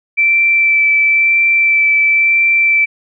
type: tone with vibrato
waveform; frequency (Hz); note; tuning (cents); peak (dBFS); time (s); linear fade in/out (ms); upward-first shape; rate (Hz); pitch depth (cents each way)
sine; 2331; D7; -14; -8; 0.17-2.86; 20; sine; 0.98; 11
effects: none